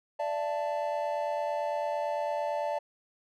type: chord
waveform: triangle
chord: D suspended second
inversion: none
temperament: equal with one note detuned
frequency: 587.3 / 676.2 / 880 Hz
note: D5 / E5 / A5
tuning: 0 / +44 / 0 cents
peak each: -30 / -33 / -32 dBFS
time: 0.19-2.79 s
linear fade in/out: 10 ms
effects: none